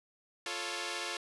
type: chord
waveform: 5% pulse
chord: F augmented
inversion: none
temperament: equal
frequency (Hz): 349.2 / 440 / 554.4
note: F4 / A4 / C#5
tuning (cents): 0 / 0 / 0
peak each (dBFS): -28 / -29 / -29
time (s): 0.46-1.17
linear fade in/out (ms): 2
effects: resampled to 24000 Hz